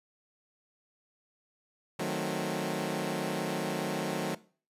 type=chord; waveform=15% pulse; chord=D# diminished seventh; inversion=none; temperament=equal; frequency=155.56 / 185 / 220 / 261.6 Hz; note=D#3 / F#3 / A3 / C4; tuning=0 / 0 / 0 / 0 cents; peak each=-30 / -28 / -31 / -33 dBFS; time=1.99-4.35 s; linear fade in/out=5 ms; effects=noise-tail reverb RT60 0.4 s tail -19 dB re dry + resampled to 32000 Hz